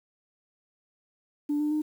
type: tone with pitch steps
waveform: sine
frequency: 293.2 / 299 / 304.9 Hz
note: D4 / D4 / D#4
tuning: -3 / +31 / -35 cents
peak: -23 dBFS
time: 1.49-1.82 s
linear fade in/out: 10 ms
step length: 110 ms
effects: tanh soft clip ceiling -21 dBFS + 9-bit